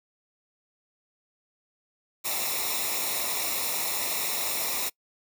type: noise with comb filter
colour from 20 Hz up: white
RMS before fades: -29 dBFS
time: 2.24-4.9 s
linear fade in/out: 20 ms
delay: 0.64 ms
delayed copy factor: -0.75
effects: noise-tail reverb RT60 0.1 s tail -25 dB re dry